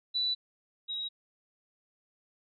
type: tone pair in turn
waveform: sine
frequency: 3965 / 3822 Hz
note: B7 / A#7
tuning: +6 / +43 cents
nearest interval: minor second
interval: 63 cents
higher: first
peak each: -27 / -33 dBFS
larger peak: first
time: 0.14-0.35 / 0.88-1.09 s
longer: neither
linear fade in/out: 20 ms
effects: none